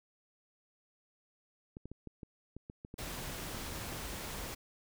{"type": "clicks", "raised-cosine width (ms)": 3, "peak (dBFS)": -32, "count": 10, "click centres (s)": [1.769, 1.856, 1.916, 2.073, 2.232, 2.566, 2.699, 2.849, 2.941, 3.547]}
{"type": "noise", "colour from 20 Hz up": "pink", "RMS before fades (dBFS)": -42, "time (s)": [2.98, 4.55], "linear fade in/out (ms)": 10}
{"effects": []}